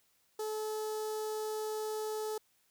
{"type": "tone with notch filter", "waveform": "sawtooth", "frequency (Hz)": 431.3, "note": "A4", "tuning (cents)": -35, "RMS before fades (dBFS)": -37, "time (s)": [0.39, 2.38], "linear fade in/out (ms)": 5, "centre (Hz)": 2300, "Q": 0.54, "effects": ["white hiss -72 dBFS RMS until 2.7 s"]}